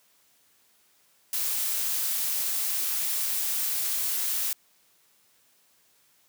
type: noise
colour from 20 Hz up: blue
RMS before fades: -28 dBFS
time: 1.33-4.53 s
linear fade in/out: 2 ms
effects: white hiss -64 dBFS RMS until 6.28 s + high-pass 100 Hz 12 dB/octave